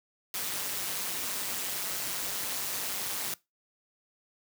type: noise with amplitude modulation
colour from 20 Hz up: white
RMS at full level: -31 dBFS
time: 0.34-3.34 s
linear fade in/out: 2 ms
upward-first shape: sine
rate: 194 Hz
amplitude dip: 65%
effects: noise-tail reverb RT60 0.2 s tail -20 dB re dry + high-pass 100 Hz 12 dB/octave